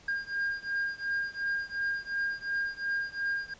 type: beating tone pair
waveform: triangle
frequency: 1610 / 1612.8 Hz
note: G6 / G6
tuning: +46 / +49 cents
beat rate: 2.8 Hz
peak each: -31 / -32 dBFS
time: 0.08-3.54 s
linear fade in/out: 5 ms
effects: pink hiss -56 dBFS RMS until 3.59 s + resampled to 16000 Hz